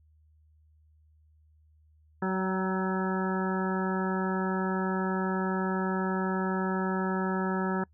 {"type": "harmonic tone with a mistuned harmonic", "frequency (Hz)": 188, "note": "F#3", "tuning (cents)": 28, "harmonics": [1, 2, 3, 4, 5, 7, 8, 9], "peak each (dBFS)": [-29, -33, -40, -39, -36, -37, -44, -39], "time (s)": [2.22, 7.84], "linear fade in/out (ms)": 5, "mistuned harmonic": 4, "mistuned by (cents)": 25, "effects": ["noise-tail reverb RT60 0.1 s tail -26 dB re dry", "added 77 Hz sine -59 dBFS peak until 7.93 s"]}